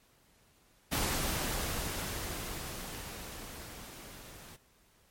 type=noise with level ramp; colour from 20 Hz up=pink; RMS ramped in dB=-31 to -51 dBFS; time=0.91-4.57 s; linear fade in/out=20 ms; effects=pink hiss -66 dBFS RMS until 5.1 s + MP3 64 kbps